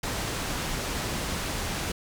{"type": "low-pass noise", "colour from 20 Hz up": "pink", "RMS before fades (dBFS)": -31, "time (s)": [0.03, 1.92], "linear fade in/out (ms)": 5, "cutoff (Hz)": 10000, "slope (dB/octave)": 12, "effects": []}